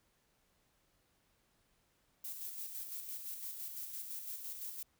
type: noise with tremolo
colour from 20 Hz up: violet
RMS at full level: -43 dBFS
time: 2.24-4.83 s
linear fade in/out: 5 ms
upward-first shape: square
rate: 5.9 Hz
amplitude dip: 40%
effects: pink hiss -75 dBFS RMS until 4.99 s